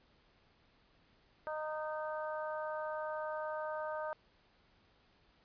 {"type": "harmonic tone", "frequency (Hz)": 308.5, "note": "D#4", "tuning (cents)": -15, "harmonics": [2, 3, 4, 5], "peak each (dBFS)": [-39, -43, -45, -47], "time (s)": [1.47, 4.13], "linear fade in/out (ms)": 0, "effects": ["pink hiss -69 dBFS RMS until 5.44 s", "resampled to 11025 Hz"]}